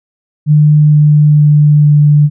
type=tone with pitch steps; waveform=sine; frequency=150.4 / 149.53 / 148.67 / 147.82 Hz; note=D3 / D3 / D3 / D3; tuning=+42 / +32 / +22 / +12 cents; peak=-3 dBFS; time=0.46-2.3 s; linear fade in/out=50 ms; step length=460 ms; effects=none